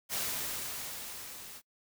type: noise with level ramp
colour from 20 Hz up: white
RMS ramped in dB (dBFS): -33 to -48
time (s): 0.09-1.62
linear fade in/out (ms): 50
effects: noise-tail reverb RT60 0.1 s tail -23 dB re dry